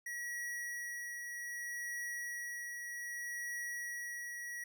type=tone with tremolo; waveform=square; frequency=1919 Hz; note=A#6; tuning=50 cents sharp; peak=-39 dBFS; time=0.06-4.64 s; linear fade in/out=5 ms; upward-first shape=triangle; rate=0.64 Hz; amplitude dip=35%; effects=none